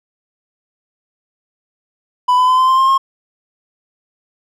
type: tone with pitch steps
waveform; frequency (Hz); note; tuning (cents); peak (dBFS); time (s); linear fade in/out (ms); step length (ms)
triangle; 995 / 1007.7 / 1020.6 / 1033.7 / 1046.9 / 1060.3 / 1073.8; B5 / B5 / C6 / C6 / C6 / C6 / C6; +13 / +35 / -43 / -21 / +1 / +23 / +45; -7; 2.28-2.98; 10; 100
effects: none